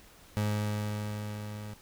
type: tone with level ramp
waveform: 30% pulse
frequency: 105.1 Hz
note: G#2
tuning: 21 cents sharp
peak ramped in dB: -24 to -37 dBFS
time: 0.37-1.74 s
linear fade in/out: 0 ms
effects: pink hiss -56 dBFS RMS until 1.81 s